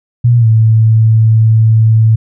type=tone with pitch glide; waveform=sine; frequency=119.8 to 111.13 Hz; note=A#2 to A2; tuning=+48 to +18 cents; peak=-4 dBFS; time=0.24-2.16 s; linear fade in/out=10 ms; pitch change=-130 cents; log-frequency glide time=0.38-0.47 s; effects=none